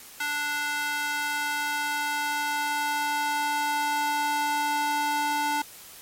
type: tone with high-pass filter sweep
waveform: square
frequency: 293.8 Hz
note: D4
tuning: 1 cent sharp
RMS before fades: -27 dBFS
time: 0.2-5.62 s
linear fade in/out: 5 ms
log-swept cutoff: 1400 to 710 Hz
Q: 1.8
effects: white hiss -46 dBFS RMS until 6.01 s + MP3 64 kbps